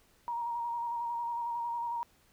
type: tone with vibrato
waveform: sine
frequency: 942 Hz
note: A#5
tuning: 18 cents sharp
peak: -32 dBFS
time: 0.28-2.03 s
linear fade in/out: 0 ms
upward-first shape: square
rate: 11 Hz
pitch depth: 20 cents each way
effects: pink hiss -66 dBFS RMS until 2.32 s